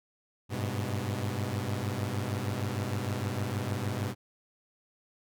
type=tone cluster; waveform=sawtooth; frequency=97.6 / 104.1 / 124.2 Hz; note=G2 / G#2 / B2; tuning=-7 / +5 / +10 cents; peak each=-31 dBFS; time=0.49-4.15 s; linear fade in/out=50 ms; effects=none